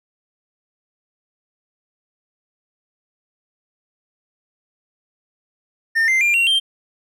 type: tone with pitch steps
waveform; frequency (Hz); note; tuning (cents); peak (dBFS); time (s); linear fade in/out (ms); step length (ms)
triangle; 1813 / 2083 / 2392 / 2748 / 3157; A#6 / C7 / D7 / F7 / G7; -49 / -8 / +31 / -29 / +12; -12; 5.95-6.6; 20; 130
effects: none